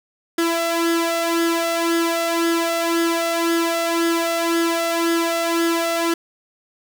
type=tone with flanger; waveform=sawtooth; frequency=334.9 Hz; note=E4; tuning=27 cents sharp; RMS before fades=-20 dBFS; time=0.38-6.14 s; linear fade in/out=5 ms; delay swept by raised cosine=0.59 to 1.54 ms; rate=1.9 Hz; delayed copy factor=+0.65; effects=none